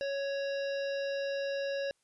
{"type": "harmonic tone", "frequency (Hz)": 555, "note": "C#5", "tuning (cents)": 2, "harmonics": [1, 3, 5, 7, 9, 10], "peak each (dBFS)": [-32, -42, -46, -49, -51, -52], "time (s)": [0.01, 1.91], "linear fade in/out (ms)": 0, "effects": ["white hiss -75 dBFS RMS until 2.03 s", "resampled to 24000 Hz"]}